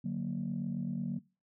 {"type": "chord", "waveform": "sine", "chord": "D augmented", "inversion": "none", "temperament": "equal", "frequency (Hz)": [146.83, 185, 233.1], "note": ["D3", "F#3", "A#3"], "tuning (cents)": [0, 0, 0], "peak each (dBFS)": [-38, -35, -36], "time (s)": [0.04, 1.19], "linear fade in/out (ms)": 10, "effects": ["noise-tail reverb RT60 0.3 s tail -21 dB re dry", "tanh soft clip ceiling -26 dBFS"]}